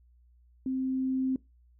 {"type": "tone with level ramp", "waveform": "sine", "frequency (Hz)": 261.6, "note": "C4", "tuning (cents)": 0, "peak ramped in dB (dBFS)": [-28, -25], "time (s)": [0.66, 1.36], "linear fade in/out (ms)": 2, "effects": ["noise-tail reverb RT60 0.2 s tail -21 dB re dry", "added 60 Hz sine -58 dBFS peak until 1.79 s"]}